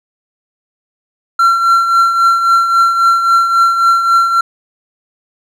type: tone with tremolo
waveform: triangle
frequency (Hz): 1362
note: F6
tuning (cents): -44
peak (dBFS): -3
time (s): 1.39-4.41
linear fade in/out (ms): 5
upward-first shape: triangle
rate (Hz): 3.7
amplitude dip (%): 60
effects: none